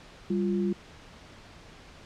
sine tone pair together, 196.38 / 349.2 Hz, G3 / F4, +3 / 0 cents, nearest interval minor seventh, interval 997 cents, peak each -26 / -29 dBFS, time 0.3-0.73 s, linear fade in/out 5 ms, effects pink hiss -50 dBFS RMS until 2.05 s + low-pass 5000 Hz 12 dB/octave

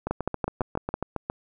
two click trains, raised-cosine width 1 ms, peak -11 / -14 dBFS, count 6 / 10, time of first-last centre 0.11-0.941 / 0.07-1.3 s, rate 6.02 / 7.32 Hz, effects none

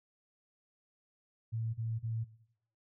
sine tone bursts, 113 Hz, A2, 47 cents sharp, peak -33 dBFS, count 3, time 1.52-2.246 s, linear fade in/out 20 ms, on 220 ms, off 33 ms, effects noise-tail reverb RT60 0.7 s tail -17 dB re dry

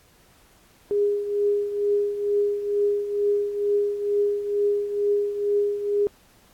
sine tone with tremolo, 409.4 Hz, G#4, 25 cents flat, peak -17 dBFS, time 0.91-6.07 s, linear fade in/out 0 ms, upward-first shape triangle, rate 2.2 Hz, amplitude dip 70%, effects pink hiss -57 dBFS RMS until 6.53 s + AAC 64 kbps

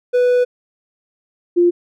triangle / sine tone pair in turn, 493.9 / 349.2 Hz, B4 / F4, 0 / 0 cents, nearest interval tritone, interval 600 cents, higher first, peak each -9 dBFS, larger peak neither, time 0.13-0.45 / 1.56-1.71 s, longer first, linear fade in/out 20 ms, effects none

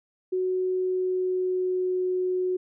sine tone with pitch glide, 370 to 367 Hz, F#4 to F#4, 0 to -14 cents, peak -23 dBFS, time 0.32-2.57 s, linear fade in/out 10 ms, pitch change -14 cents, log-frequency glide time 0.76-2.05 s, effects none

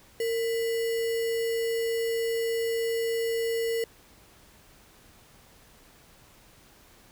sine tone with sample-and-hold, 458.3 Hz, A#4, 29 cents flat, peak -25 dBFS, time 0.2-3.84 s, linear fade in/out 2 ms, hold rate 2450 Hz, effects pink hiss -56 dBFS RMS until 7.11 s

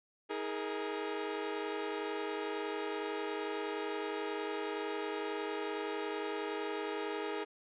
sawtooth chord, D# suspended fourth, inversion none, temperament equal with one note detuned, 318.2 / 415.3 / 466.2 Hz, D#4 / G#4 / A#4, +39 / 0 / 0 cents, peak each -38 / -34 / -38 dBFS, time 0.29-7.45 s, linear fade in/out 20 ms, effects resampled to 8000 Hz

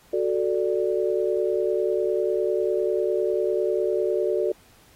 sine chord, D major, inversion first, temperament equal, 370 / 440 / 587.3 Hz, F#4 / A4 / D5, 0 / 0 / 0 cents, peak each -24 / -25 / -27 dBFS, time 0.13-4.52 s, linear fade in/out 5 ms, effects pink hiss -56 dBFS RMS until 4.95 s + AAC 48 kbps

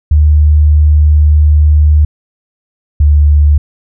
sine tone pair in turn, 75.3 / 73.75 Hz, D2 / D2, +44 / +8 cents, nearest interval unison, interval 36 cents, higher first, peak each -3 dBFS, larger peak neither, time 0.11-2.05 / 3-3.58 s, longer first, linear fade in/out 5 ms, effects none

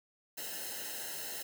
white noise with comb filter, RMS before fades -41 dBFS, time 0.37-1.43 s, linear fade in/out 10 ms, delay 0.86 ms, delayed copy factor -0.9, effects none

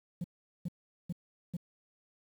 sine tone bursts, 174 Hz, F3, 6 cents flat, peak -30 dBFS, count 4, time 0.21-1.568 s, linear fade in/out 5 ms, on 32 ms, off 410 ms, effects tanh soft clip ceiling -32 dBFS + 10-bit

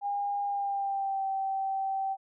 sine tone with pitch glide, 809 to 775.1 Hz, G#5 to G5, -46 to -20 cents, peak -28 dBFS, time 0.01-2.17 s, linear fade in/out 50 ms, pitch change -74 cents, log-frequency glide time 0.44-1.26 s, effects none

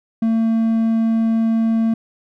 triangle tone, 225.5 Hz, A3, 43 cents sharp, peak -12 dBFS, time 0.22-1.94 s, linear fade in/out 5 ms, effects none

